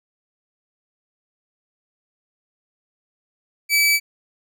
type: tone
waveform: sawtooth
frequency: 2300 Hz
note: D7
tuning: 37 cents flat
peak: -11 dBFS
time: 3.69-4 s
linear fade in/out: 50 ms
effects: none